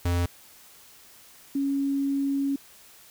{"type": "tone pair in turn", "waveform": ["square", "sine"], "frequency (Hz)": [87.31, 277.2], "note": ["F2", "C#4"], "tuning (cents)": [0, 0], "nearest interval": "octave + minor sixth", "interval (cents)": 2000, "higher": "second", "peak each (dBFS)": -23, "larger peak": "neither", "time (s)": [[0.05, 0.26], [1.55, 2.56]], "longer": "second", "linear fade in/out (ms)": 5, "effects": ["white hiss -52 dBFS RMS until 3.1 s"]}